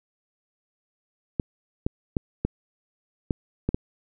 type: clicks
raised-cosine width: 3 ms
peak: -10 dBFS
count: 7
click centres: 1.398 / 1.865 / 2.168 / 2.45 / 3.308 / 3.69 / 3.745 s
effects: none